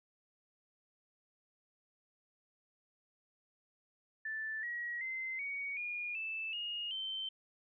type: tone with pitch steps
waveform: sine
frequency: 1760 / 1908.2 / 2069 / 2243 / 2432 / 2637 / 2859 / 3100 Hz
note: A6 / A#6 / C7 / C#7 / D#7 / E7 / F7 / G7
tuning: 0 / +40 / -20 / +20 / -40 / 0 / +40 / -20 cents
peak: -37 dBFS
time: 4.25-7.29 s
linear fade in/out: 5 ms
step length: 380 ms
effects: none